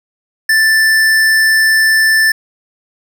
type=tone with hard clipping; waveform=sine; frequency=1765 Hz; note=A6; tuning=5 cents sharp; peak=-9 dBFS; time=0.49-2.32 s; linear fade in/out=5 ms; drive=16 dB; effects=none